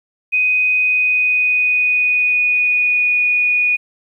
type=tone with pitch glide; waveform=sine; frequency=2500 to 2464 Hz; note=D#7 to D#7; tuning=+8 to -17 cents; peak=-12 dBFS; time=0.32-3.77 s; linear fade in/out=20 ms; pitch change=-25 cents; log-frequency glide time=0.77-3.17 s; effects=9-bit